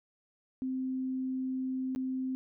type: tone with dropouts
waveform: sine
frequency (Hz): 260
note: C4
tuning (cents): -11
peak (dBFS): -31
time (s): 0.62-2.35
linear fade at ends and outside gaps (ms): 0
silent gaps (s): 1.95-1.96
effects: none